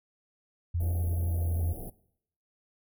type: tone with pitch glide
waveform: sine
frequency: 85.5 to 84.27 Hz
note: F2 to E2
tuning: -36 to +39 cents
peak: -26 dBFS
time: 0.74-1.73 s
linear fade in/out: 10 ms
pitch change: -25 cents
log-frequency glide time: 1.12-1.47 s
type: band-stop noise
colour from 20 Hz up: pink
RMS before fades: -41 dBFS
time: 0.8-1.9 s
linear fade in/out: 5 ms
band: 770 to 10000 Hz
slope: 96 dB/octave
effects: noise-tail reverb RT60 0.7 s tail -20 dB re dry